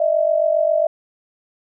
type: tone pair together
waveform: sine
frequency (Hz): 611.9 / 659.3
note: D#5 / E5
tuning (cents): -29 / 0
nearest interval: minor second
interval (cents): 129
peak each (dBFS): -17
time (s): 0-0.87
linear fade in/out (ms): 5
effects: none